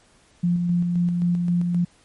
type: tone with tremolo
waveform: sine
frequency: 174.61 Hz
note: F3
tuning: in tune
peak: -17 dBFS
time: 0.43-1.85 s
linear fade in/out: 10 ms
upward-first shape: square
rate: 3.8 Hz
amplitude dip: 30%
effects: pink hiss -57 dBFS RMS until 2.04 s + MP3 48 kbps